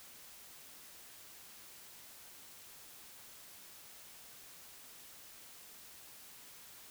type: silence
effects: white hiss -55 dBFS RMS until 6.9 s